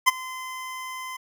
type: tone with ADSR envelope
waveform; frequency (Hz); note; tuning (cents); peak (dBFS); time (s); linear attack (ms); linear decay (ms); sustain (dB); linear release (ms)
25% pulse; 1030; C6; -28; -8; 0.06-1.17; 22; 21; -21; 10
effects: none